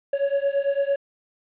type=beating tone pair; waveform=triangle; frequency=554.4 / 563.3 Hz; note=C#5 / C#5; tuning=0 / +28 cents; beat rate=8.9 Hz; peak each=-21 / -22 dBFS; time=0.13-0.96 s; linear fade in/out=5 ms; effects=resampled to 8000 Hz + 9-bit